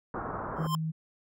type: low-pass noise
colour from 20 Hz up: white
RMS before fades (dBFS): -36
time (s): 0.14-0.67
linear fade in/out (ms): 2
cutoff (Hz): 1400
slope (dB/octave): 48
type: tone with exponential growth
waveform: square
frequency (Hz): 1046.5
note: C6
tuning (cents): 0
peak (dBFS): -26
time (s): 0.56-0.75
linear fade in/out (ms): 1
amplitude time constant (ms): 40
type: tone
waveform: sine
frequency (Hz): 159.3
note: D#3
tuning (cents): +41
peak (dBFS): -29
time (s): 0.58-0.92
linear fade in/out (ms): 20
effects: none